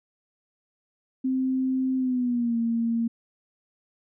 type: tone with pitch glide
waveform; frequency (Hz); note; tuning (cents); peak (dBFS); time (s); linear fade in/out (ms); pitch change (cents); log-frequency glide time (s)
sine; 260.7 to 230.9; C4 to A#3; -6 to -16; -22; 1.24-3.08; 10; -210; 1.97-2.57
effects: none